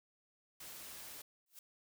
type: noise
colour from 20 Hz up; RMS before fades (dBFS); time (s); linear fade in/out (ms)
white; -50; 0.6-1.22; 5
type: noise with exponential growth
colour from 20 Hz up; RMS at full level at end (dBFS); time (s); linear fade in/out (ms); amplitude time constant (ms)
blue; -49; 1.46-1.59; 2; 27
effects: none

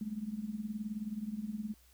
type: tone with tremolo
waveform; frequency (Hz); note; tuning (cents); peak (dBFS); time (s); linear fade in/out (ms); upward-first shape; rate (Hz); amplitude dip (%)
sine; 212.7; G#3; +42; -32; 0.01-1.74; 2; triangle; 19; 90
effects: added 60 Hz sine -63 dBFS peak until 1.93 s + white hiss -66 dBFS RMS until 1.93 s

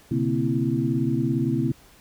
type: tone cluster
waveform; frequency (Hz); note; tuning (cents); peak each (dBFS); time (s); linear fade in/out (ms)
sine; 125.4 / 142.9 / 232.7 / 263.6 / 331.2; B2 / D3 / A#3 / C4 / E4; +27 / -47 / -3 / +13 / +8; -27; 0.11-1.72; 5
effects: pink hiss -53 dBFS RMS until 2 s

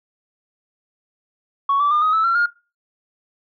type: tone with pitch steps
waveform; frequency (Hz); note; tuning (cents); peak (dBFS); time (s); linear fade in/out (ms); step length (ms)
sine; 1113 / 1158.9 / 1206.7 / 1256.5 / 1308.4 / 1362.4 / 1418.6; C#6 / D6 / D6 / D#6 / E6 / F6 / F6; +7 / -23 / +47 / +17 / -13 / -43 / +27; -13; 1.69-2.46; 5; 110
effects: noise-tail reverb RT60 0.3 s tail -20 dB re dry + tanh soft clip ceiling -11 dBFS

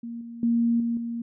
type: tone with level steps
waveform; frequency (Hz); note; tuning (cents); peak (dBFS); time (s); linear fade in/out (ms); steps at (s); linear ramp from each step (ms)
sine; 233.7; A#3; +5; -32 / -36 / -19 / -23 / -28; 0.03-1.22; 5; 0.21 / 0.43 / 0.8 / 0.97; 2
effects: none

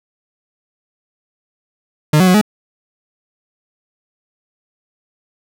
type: tone with pitch steps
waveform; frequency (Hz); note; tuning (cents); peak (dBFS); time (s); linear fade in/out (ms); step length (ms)
40% pulse; 151.7 / 185.9 / 182.2 / 211.6; D#3 / F#3 / F#3 / G#3; -44 / +8 / -26 / +33; -7; 2.13-2.414; 5; 71
effects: none

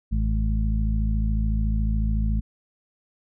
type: harmonic tone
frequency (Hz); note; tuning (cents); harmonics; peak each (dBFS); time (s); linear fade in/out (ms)
53.9; A1; -35; 1 / 2 / 3 / 4; -21 / -29 / -33 / -30; 0.11-2.41; 20
effects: none

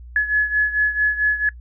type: beating tone pair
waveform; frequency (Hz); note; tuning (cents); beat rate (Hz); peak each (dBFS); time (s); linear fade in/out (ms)
sine; 1700 / 1704.5; G#6 / G#6; +40 / +45; 4.5; -17 / -21; 0.16-1.49; 2
effects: noise-tail reverb RT60 0.1 s tail -23 dB re dry + added 60 Hz sine -36 dBFS peak until 1.6 s

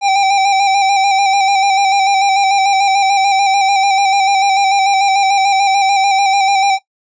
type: tone with vibrato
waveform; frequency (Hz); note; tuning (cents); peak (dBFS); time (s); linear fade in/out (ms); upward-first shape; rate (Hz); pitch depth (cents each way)
square; 785; G5; +2; -10; 0.01-6.79; 50; square; 6.8; 33
effects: noise-tail reverb RT60 0.1 s tail -17 dB re dry + resampled to 16000 Hz

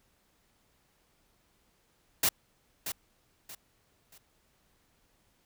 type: noise with echo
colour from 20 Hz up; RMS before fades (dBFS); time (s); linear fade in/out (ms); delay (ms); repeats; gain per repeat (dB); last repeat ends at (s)
white; -25; 2.23-2.29; 5; 630; 3; -10; 4.18
effects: pink hiss -70 dBFS RMS until 5.45 s

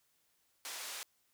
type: band-pass noise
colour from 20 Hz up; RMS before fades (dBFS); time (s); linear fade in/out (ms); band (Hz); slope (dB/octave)
white; -44; 0.65-1.03; 0; 570 to 8500; 12
effects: white hiss -75 dBFS RMS until 1.33 s

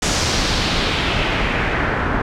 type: noise with low-pass filter sweep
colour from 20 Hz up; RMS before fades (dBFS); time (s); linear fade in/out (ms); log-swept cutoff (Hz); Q
pink; -19; 0.02-2.22; 5; 6800 to 1400; 1.8
effects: none

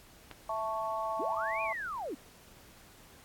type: click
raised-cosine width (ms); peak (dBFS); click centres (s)
0.3; -29; 0.313
type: chord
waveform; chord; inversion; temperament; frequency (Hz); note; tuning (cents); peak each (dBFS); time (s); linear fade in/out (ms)
sine; A major; second; equal; 659.3 / 880 / 1108.7; E5 / A5 / C#6; 0 / 0 / 0; -36; 0.49-1.73; 5
type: linear two-way sweep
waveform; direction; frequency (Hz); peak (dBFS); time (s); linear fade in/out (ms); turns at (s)
sine; up then down; 229.9 to 2489 to 229.9; -35; 1.19-2.15; 10; 1.62
effects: pink hiss -57 dBFS RMS until 3.24 s + AAC 64 kbps

